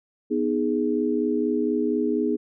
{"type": "chord", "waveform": "sine", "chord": "G# minor", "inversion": "first", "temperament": "equal", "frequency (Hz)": [246.9, 311.1, 415.3], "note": ["B3", "D#4", "G#4"], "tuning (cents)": [0, 0, 0], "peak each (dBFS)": -25, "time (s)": [0.3, 2.37], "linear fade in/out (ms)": 20, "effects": []}